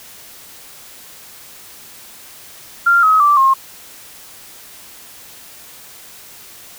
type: tone with pitch steps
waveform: sine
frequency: 1389 / 1273.7 / 1168 / 1071.1 Hz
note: F6 / D#6 / D6 / C6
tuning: -10 / +40 / -10 / +40 cents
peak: -8 dBFS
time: 2.86-3.54 s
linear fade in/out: 10 ms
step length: 170 ms
effects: white hiss -39 dBFS RMS until 6.78 s